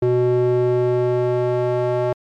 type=tone with band-pass filter sweep; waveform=square; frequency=123.47 Hz; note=B2; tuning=in tune; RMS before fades=-18 dBFS; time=0.02-2.13 s; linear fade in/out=5 ms; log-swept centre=350 to 560 Hz; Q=2.2; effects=MP3 96 kbps